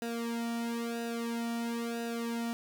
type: tone with flanger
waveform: sawtooth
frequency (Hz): 233.1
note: A#3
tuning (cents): 0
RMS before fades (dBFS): -35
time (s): 0.02-2.53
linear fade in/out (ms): 0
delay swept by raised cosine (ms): 0.91 to 1.91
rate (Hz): 1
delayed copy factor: -1
effects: none